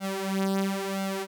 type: tone with flanger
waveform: sawtooth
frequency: 194 Hz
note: G3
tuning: 18 cents flat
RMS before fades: -29 dBFS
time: 0-1.27 s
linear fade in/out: 50 ms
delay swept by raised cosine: 1.4 to 5.4 ms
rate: 0.98 Hz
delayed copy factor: +0.8
effects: none